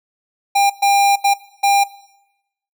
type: tone bursts at uneven times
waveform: square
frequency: 800 Hz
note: G5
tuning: 35 cents sharp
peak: -12 dBFS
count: 4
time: 0.55-0.7 / 0.82-1.16 / 1.24-1.34 / 1.63-1.84 s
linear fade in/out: 10 ms
effects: noise-tail reverb RT60 0.9 s tail -19 dB re dry